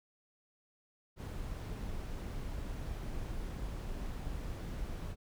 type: noise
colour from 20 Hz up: brown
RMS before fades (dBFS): -40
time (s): 1.16-5.16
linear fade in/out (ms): 50
effects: none